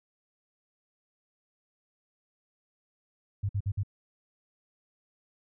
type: tone bursts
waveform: sine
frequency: 100 Hz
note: G2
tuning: 35 cents sharp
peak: -26 dBFS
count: 4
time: 3.43-3.834 s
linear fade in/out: 10 ms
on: 62 ms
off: 52 ms
effects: none